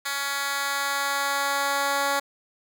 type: tone with high-pass filter sweep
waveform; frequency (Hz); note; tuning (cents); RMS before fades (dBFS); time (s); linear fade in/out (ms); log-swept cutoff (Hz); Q
10% pulse; 280; C#4; +18; -26; 0.05-2.2; 10; 1700 to 570; 0.82
effects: none